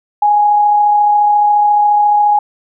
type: tone with amplitude modulation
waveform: sine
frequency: 830.6 Hz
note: G#5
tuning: in tune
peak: -6 dBFS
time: 0.22-2.39 s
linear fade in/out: 5 ms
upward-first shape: sine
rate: 34.3 Hz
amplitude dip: 25%
effects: none